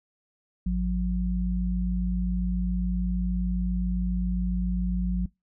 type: tone pair together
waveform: sine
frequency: 53.81 / 181 Hz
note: A1 / F#3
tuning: -38 / -38 cents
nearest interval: octave + major sixth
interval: 2100 cents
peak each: -26 dBFS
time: 0.66-5.26 s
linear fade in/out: 5 ms
effects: noise-tail reverb RT60 0.2 s tail -23 dB re dry